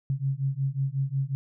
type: beating tone pair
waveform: sine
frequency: 133.5 / 139 Hz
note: C3 / C#3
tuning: +35 / +5 cents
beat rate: 5.5 Hz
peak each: -28 dBFS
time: 0.1-1.35 s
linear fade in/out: 0 ms
effects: none